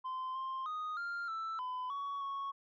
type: tone with pitch steps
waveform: sine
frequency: 1034 / 1053 / 1243 / 1396 / 1324 / 1008 / 1122 / 1106 Hz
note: C6 / C6 / D#6 / F6 / E6 / B5 / C#6 / C#6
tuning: -21 / +11 / -2 / -1 / +7 / +35 / +21 / -4 cents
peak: -34 dBFS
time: 0.04-2.52 s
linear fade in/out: 20 ms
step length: 310 ms
effects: tanh soft clip ceiling -36 dBFS